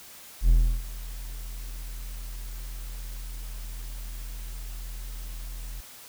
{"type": "tone with ADSR envelope", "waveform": "triangle", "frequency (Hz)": 41.32, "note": "E1", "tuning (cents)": 5, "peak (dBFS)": -12, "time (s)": [0.41, 5.81], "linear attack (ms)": 81, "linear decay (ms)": 330, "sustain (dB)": -20, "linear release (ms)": 11, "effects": ["white hiss -47 dBFS RMS until 6.08 s"]}